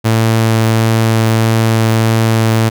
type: tone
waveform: sawtooth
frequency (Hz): 112.3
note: A2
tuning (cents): +36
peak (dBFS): -5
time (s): 0.04-2.7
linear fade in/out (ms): 20
effects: none